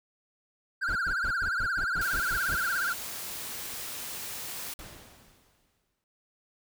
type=tone with vibrato; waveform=triangle; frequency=1480 Hz; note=F#6; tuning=in tune; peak=-25 dBFS; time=0.81-2.94 s; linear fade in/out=20 ms; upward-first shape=triangle; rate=17 Hz; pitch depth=170 cents each way
type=noise bursts; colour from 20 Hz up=brown; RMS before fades=-36 dBFS; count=10; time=0.88-2.56 s; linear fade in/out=10 ms; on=78 ms; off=100 ms
type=noise; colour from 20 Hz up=white; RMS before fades=-38 dBFS; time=2.01-4.74 s; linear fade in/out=5 ms
type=noise with exponential decay; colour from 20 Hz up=pink; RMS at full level=-43 dBFS; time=4.79-6.04 s; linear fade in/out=1 ms; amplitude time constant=270 ms
effects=none